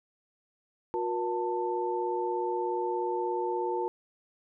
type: tone cluster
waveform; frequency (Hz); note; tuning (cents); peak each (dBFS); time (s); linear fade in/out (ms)
sine; 360.2 / 477 / 888; F#4 / A#4 / A5; -46 / +40 / +16; -31 / -34 / -32; 0.94-3.88; 0
effects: none